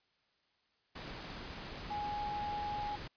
sine tone in noise, 830.6 Hz, G#5, in tune, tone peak -36 dBFS, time 1.9-2.96 s, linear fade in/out 10 ms, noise pink, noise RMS -45 dBFS, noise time 0.95-3.08 s, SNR +6 dB, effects white hiss -75 dBFS RMS until 3.16 s + resampled to 11025 Hz

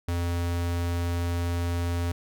square tone, 86.3 Hz, F2, 20 cents flat, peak -26 dBFS, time 0.08-2.12 s, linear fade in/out 5 ms, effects none

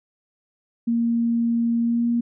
sine tone with pitch glide, 233.1 to 236.2 Hz, A#3 to A#3, 0 to +23 cents, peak -18 dBFS, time 0.87-2.21 s, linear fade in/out 10 ms, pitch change +23 cents, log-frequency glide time 1.81-2.07 s, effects none

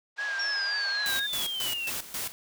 pink band-pass noise, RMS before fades -41 dBFS, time 0.16-1.22 s, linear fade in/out 50 ms, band 670 to 5700 Hz, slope 24 dB/octave
sine tone with vibrato, 1632 Hz, G#6, 31 cents flat, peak -29 dBFS, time 0.18-1.27 s, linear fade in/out 10 ms, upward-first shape triangle, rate 3.9 Hz, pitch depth 59 cents each way
sine exponential sweep, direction down, 5588 to 2637 Hz, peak -30 dBFS, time 0.39-1.9 s, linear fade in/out 5 ms
white noise with tremolo, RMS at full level -33 dBFS, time 1.06-2.32 s, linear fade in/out 0 ms, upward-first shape square, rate 3.7 Hz, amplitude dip 75%
effects none

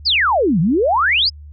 sine exponential two-way sweep, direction down then up, 5274 to 150.7 to 5274 Hz, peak -12 dBFS, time 0.05-1.3 s, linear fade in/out 20 ms, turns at 0.6 s, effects added 74 Hz sine -34 dBFS peak until 1.52 s

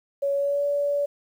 sine tone with pitch glide, 560 to 573.4 Hz, C#5 to D5, +18 to -42 cents, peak -21 dBFS, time 0.22-1.06 s, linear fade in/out 10 ms, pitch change +40 cents, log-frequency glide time 0.34-0.65 s, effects 9-bit

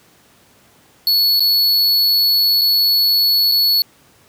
square tone with dropouts, 4403 Hz, C#8, 13 cents flat, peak -12 dBFS, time 1.07-3.82 s, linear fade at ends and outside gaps 1 ms, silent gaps 1.396-1.404 / 2.612-2.616 / 3.516-3.52 s, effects pink hiss -51 dBFS RMS until 4.28 s + high-pass 100 Hz 12 dB/octave

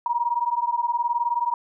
sine beating tone pair, 943 / 962 Hz, A#5 / B5, +20 / -46 cents, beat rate 19 Hz, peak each -24 dBFS, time 0.06-1.54 s, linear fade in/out 2 ms, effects none

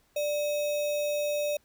sine tone with sample-and-hold, 590 Hz, D5, 8 cents sharp, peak -26 dBFS, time 0.16-1.57 s, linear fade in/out 5 ms, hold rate 3150 Hz, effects pink hiss -67 dBFS RMS until 1.64 s

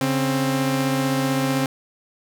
sawtooth tone pair together, 140 / 264.3 Hz, C#3 / C4, +18 / +18 cents, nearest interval major seventh, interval 1100 cents, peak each -20 / -17 dBFS, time 0.01-1.66 s, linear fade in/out 2 ms, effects none

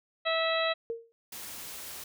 harmonic tone, 652 Hz, E5, 19 cents flat, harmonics 1 / 2 / 3 / 4 / 5 / 6, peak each -29 / -33 / -34 / -36 / -38 / -34 dBFS, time 0.25-0.74 s, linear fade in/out 20 ms
sine tone with exponential decay, 460.5 Hz, A#4, 21 cents flat, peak -28 dBFS, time 0.9-1.12 s, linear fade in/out 0 ms, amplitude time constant 47 ms
white noise, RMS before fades -42 dBFS, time 1.32-2.04 s, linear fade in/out 5 ms
effects none

